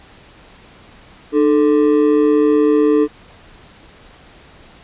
triangle ring-modulated tone, 370 Hz, F#4, in tune, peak -5 dBFS, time 1.32-3.08 s, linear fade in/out 50 ms, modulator 67.9 Hz, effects pink hiss -44 dBFS RMS until 4.83 s + resampled to 8000 Hz

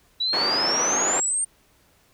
sine exponential sweep, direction up, 3888 to 8870 Hz, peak -21 dBFS, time 0.2-1.45 s, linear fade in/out 10 ms
white band-pass noise, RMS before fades -27 dBFS, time 0.33-1.2 s, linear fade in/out 2 ms, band 290 to 1200 Hz, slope 12 dB/octave
effects pink hiss -60 dBFS RMS until 2.13 s

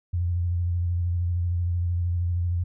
sine tone with vibrato, 87.3 Hz, F2, in tune, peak -22 dBFS, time 0.13-2.64 s, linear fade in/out 10 ms, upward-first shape square, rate 13 Hz, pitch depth 27 cents each way, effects none

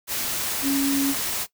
sine tone in noise, 276.1 Hz, C#4, 7 cents flat, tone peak -20 dBFS, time 0.62-1.15 s, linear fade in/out 50 ms, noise white, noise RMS -27 dBFS, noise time 0.07-1.47 s, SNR +4 dB, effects noise-tail reverb RT60 0.1 s tail -18 dB re dry

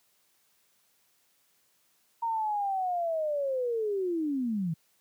sine linear sweep, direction down, 932.3 to 153.6 Hz, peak -27 dBFS, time 2.22-4.74 s, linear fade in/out 10 ms, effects white hiss -69 dBFS RMS until 5 s + high-pass 100 Hz 12 dB/octave

